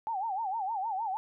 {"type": "tone with vibrato", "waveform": "sine", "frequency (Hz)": 830.6, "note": "G#5", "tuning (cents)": 0, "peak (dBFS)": -30, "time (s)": [0.07, 1.17], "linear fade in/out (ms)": 0, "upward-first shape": "sine", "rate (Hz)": 6.5, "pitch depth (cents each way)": 190, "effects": []}